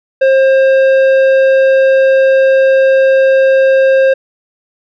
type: tone with tanh clipping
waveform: triangle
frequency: 533 Hz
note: C5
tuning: 32 cents sharp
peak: -7 dBFS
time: 0.21-4.14 s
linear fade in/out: 10 ms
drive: 14 dB
effects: none